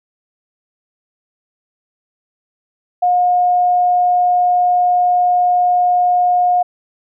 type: tone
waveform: sine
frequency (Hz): 717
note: F5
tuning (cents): +45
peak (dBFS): -10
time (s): 3.02-6.63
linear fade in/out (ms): 10
effects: none